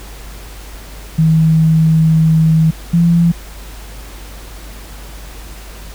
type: tone pair in turn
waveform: sine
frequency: 159.9 / 169.75 Hz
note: D#3 / F3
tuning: +48 / -49 cents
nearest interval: minor second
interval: 103 cents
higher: second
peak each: -7 dBFS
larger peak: neither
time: 1.18-2.71 / 2.93-3.32 s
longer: first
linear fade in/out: 10 ms
effects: added 50 Hz sine -30 dBFS peak until 5.94 s + pink hiss -36 dBFS RMS until 5.94 s